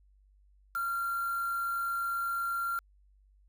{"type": "tone with quantisation", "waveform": "sine", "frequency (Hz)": 1379, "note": "F6", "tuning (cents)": -22, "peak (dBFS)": -30, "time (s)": [0.75, 2.79], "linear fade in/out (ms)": 2, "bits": 7, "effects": ["added 49 Hz sine -60 dBFS peak until 3.48 s"]}